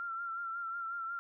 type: tone with vibrato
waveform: sine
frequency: 1366 Hz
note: F6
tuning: 39 cents flat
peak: -36 dBFS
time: 0-1.19 s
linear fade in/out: 0 ms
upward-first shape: sine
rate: 5.5 Hz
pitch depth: 43 cents each way
effects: none